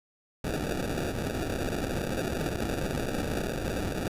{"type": "noise with sample-and-hold", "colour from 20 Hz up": "white", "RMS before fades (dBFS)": -31, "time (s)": [0.44, 4.08], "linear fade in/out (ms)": 5, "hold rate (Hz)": 1050, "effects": ["resampled to 32000 Hz"]}